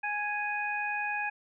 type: harmonic tone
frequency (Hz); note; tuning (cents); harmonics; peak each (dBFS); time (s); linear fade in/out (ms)
830.6; G#5; 0; 1 / 2 / 3; -34 / -34 / -34; 0.03-1.3; 10
effects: none